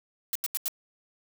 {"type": "noise bursts", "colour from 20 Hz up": "blue", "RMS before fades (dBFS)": -29, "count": 4, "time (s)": [0.33, 0.681], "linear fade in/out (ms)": 0, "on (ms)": 24, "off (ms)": 85, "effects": []}